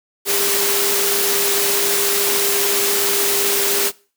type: tone in noise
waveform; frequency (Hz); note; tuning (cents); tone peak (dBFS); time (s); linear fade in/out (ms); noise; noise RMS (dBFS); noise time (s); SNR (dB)
sine; 402.3; G4; +45; -23; 0.25-3.92; 50; white; -18; 0.25-3.92; -8
effects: noise-tail reverb RT60 0.4 s tail -23 dB re dry + high-pass 200 Hz 12 dB/octave